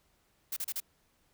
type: noise bursts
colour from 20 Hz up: blue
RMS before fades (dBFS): -35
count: 4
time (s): 0.52-0.802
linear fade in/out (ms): 5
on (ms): 45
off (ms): 34
effects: pink hiss -71 dBFS RMS until 1.33 s